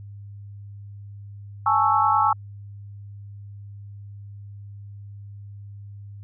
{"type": "chord", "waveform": "sine", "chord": "A major seventh", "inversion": "third", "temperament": "equal", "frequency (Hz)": [830.6, 880, 1108.7, 1318.5], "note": ["G#5", "A5", "C#6", "E6"], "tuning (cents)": [0, 0, 0, 0], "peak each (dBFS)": -22, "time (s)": [1.66, 2.33], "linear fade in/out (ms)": 5, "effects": ["added 101 Hz sine -37 dBFS peak until 6.23 s"]}